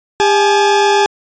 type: tone pair together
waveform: 40% pulse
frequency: 401.6 / 851 Hz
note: G4 / G#5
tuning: +42 / +42 cents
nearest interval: octave + minor second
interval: 1300 cents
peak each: -11 dBFS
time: 0.2-1.06 s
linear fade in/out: 0 ms
effects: resampled to 16000 Hz